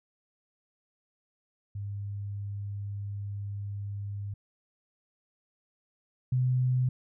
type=tone pair in turn; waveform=sine; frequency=101 / 126.9 Hz; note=G#2 / B2; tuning=-48 / +47 cents; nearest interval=major third; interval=395 cents; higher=second; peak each=-33 / -23 dBFS; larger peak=second; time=1.75-4.34 / 6.32-6.89 s; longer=first; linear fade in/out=5 ms; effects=none

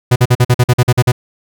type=tone bursts; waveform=45% pulse; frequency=123.47 Hz; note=B2; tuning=in tune; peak=-6 dBFS; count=11; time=0.11-1.12 s; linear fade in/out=10 ms; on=50 ms; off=46 ms; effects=none

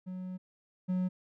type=tone pair in turn; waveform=triangle; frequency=184.2 / 183.42 Hz; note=F#3 / F#3; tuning=-7 / -15 cents; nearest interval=unison; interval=8 cents; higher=first; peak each=-35 / -26 dBFS; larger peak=second; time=0.06-0.38 / 0.88-1.09 s; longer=first; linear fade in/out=20 ms; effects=none

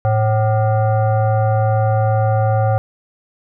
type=tone with frequency modulation; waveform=sine; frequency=109.7 Hz; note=A2; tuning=5 cents flat; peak=-12 dBFS; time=0.05-2.78 s; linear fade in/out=0 ms; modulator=652 Hz; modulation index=0.89; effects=none

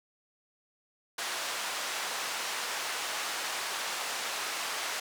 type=band-pass noise; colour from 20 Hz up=pink; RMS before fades=-35 dBFS; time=1.18-5 s; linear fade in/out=5 ms; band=810 to 8600 Hz; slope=12 dB/octave; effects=none

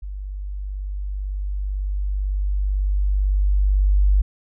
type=tone with level ramp; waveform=sine; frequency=49 Hz; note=G1; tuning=in tune; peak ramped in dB=-28 to -12 dBFS; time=0.02-4.22 s; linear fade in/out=10 ms; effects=none

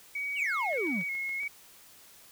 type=tone with vibrato; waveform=sine; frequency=2214 Hz; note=C#7; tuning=3 cents flat; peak=-31 dBFS; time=0.15-1.48 s; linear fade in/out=5 ms; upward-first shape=square; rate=1.6 Hz; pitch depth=36 cents each way
type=exponential sweep; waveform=triangle; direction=down; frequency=3136 to 155.56 Hz; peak=-28 dBFS; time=0.35-1.04 s; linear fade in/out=50 ms
type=click train; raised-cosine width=0.3 ms; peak=-34 dBFS; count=6; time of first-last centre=0.73-1.433 s; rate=7.11 Hz
effects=white hiss -55 dBFS RMS until 2.31 s

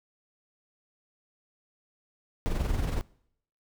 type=noise with amplitude modulation; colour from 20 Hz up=brown; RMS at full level=-26 dBFS; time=2.46-3.01 s; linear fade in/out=0 ms; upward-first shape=sine; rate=21.7 Hz; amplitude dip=55%; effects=noise-tail reverb RT60 0.7 s tail -23 dB re dry

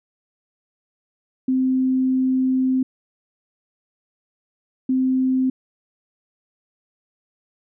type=tone bursts at uneven times; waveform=sine; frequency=259.6 Hz; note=C4; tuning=13 cents flat; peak=-16 dBFS; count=2; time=1.48-2.83 / 4.89-5.5 s; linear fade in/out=5 ms; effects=none

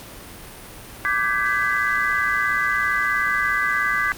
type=tone cluster; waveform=sine; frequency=1173 / 1540 / 1657 / 2001 Hz; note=D6 / G6 / G#6 / B6; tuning=-2 / -31 / -4 / +22 cents; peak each=-24 dBFS; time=1.05-4.12 s; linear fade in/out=0 ms; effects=pink hiss -39 dBFS RMS until 4.17 s + Opus 48 kbps

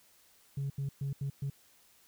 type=tone bursts at uneven times; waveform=sine; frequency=138.7 Hz; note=C#3; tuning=1 cent sharp; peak=-30 dBFS; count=5; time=0.57-0.7 / 0.78-0.89 / 1.01-1.13 / 1.21-1.3 / 1.42-1.5 s; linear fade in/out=5 ms; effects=tanh soft clip ceiling -30 dBFS + white hiss -64 dBFS RMS until 2.07 s

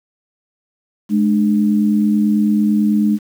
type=tone pair together; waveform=sine; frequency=210.8 / 299.9 Hz; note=G#3 / D4; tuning=+26 / +36 cents; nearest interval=tritone; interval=610 cents; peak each=-12 / -19 dBFS; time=1.09-3.19 s; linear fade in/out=50 ms; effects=7-bit

